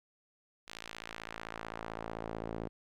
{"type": "tone with band-pass filter sweep", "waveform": "sawtooth", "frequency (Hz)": 55.7, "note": "A1", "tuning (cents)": 22, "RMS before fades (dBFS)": -43, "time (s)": [0.67, 2.69], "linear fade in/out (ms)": 20, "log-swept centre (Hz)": [3700, 400], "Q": 0.85, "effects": []}